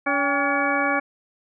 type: harmonic tone with a mistuned harmonic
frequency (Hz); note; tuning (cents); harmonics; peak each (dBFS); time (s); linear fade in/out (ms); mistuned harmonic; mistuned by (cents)
283.4; C#4; +38; 1 / 2 / 3 / 4 / 5 / 6 / 8; -27 / -27 / -27 / -27 / -27 / -27 / -27; 0.06-1; 10; 3; -95
effects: none